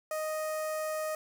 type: tone with notch filter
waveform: sawtooth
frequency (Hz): 622.3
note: D#5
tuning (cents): 0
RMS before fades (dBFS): -34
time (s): 0.11-1.15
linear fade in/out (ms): 2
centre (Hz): 3500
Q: 0.77
effects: none